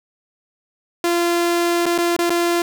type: tone with dropouts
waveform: sawtooth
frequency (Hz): 344.2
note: F4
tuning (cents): -25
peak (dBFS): -12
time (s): 1.04-2.62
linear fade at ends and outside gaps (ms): 2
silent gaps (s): 1.857-1.863 / 1.979-1.985 / 2.165-2.189 / 2.296-2.303
effects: 9-bit